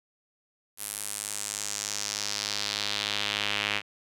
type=tone with band-pass filter sweep; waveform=sawtooth; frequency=103.3 Hz; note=G#2; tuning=9 cents flat; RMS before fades=-32 dBFS; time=0.77-3.82 s; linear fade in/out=50 ms; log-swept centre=11000 to 2600 Hz; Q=2.2; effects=none